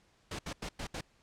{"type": "noise bursts at uneven times", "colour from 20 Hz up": "pink", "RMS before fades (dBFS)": -39, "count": 5, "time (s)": [[0.31, 0.39], [0.46, 0.53], [0.62, 0.69], [0.79, 0.87], [0.94, 1.01]], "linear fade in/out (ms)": 5, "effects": ["pink hiss -68 dBFS RMS until 1.22 s", "low-pass 7000 Hz 12 dB/octave"]}